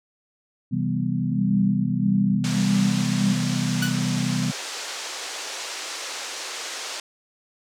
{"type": "chord", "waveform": "sine", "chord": "C major seventh", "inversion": "none", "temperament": "equal", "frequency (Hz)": [130.81, 164.81, 196, 246.9], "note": ["C3", "E3", "G3", "B3"], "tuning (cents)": [0, 0, 0, 0], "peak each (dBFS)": -27, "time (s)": [0.71, 4.52], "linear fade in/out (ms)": 20}
{"type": "tone with vibrato", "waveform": "sine", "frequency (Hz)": 197.7, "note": "G3", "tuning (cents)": 15, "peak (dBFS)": -21, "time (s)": [1.32, 3.33], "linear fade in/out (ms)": 5, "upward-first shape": "sine", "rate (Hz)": 5.9, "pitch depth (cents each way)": 25}
{"type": "band-pass noise", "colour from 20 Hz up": "white", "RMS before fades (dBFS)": -33, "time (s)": [2.44, 7], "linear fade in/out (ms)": 2, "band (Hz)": [360, 7100], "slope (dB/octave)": 24}
{"type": "tone with exponential decay", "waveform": "sawtooth", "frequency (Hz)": 1480, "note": "F#6", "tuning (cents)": 0, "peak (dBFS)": -18, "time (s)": [3.82, 4.02], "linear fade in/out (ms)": 5, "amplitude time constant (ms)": 43}
{"effects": []}